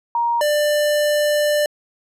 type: tone pair in turn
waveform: sine / square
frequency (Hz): 940 / 593.4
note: A#5 / D5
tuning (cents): +14 / +18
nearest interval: minor sixth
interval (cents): 796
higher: first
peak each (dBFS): -16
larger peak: neither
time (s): 0.15-0.41 / 0.41-1.66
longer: second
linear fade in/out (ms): 2
effects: resampled to 32000 Hz